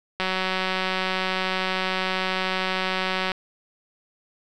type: click train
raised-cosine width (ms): 0.3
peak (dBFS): -9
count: 584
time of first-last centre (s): 0.2-3.318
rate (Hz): 187
effects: none